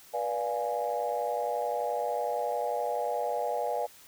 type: chord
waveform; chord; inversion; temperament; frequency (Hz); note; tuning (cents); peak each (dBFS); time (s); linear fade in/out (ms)
sine; B diminished seventh; none; equal with one note detuned; 487.4 / 587.3 / 698.5 / 830.6; B4 / D5 / F5 / Ab5; -23 / 0 / 0 / 0; -33; 0.13-3.87; 20
effects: tanh soft clip ceiling -19 dBFS + white hiss -54 dBFS RMS until 4.07 s